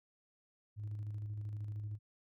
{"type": "tone with tremolo", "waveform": "sine", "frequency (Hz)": 104.9, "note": "G#2", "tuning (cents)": 18, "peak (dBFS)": -36, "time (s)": [0.76, 1.99], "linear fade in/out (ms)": 50, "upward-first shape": "square", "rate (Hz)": 13, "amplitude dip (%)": 35, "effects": ["tanh soft clip ceiling -36 dBFS"]}